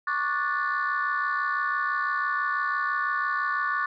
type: chord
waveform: sine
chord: D major seventh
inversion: third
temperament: equal with one note detuned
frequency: 1108.7 / 1174.7 / 1468.1 / 1760 Hz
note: C#6 / D6 / F#6 / A6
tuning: 0 / 0 / -14 / 0 cents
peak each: -29 dBFS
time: 0.07-3.86 s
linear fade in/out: 5 ms
effects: tanh soft clip ceiling -17 dBFS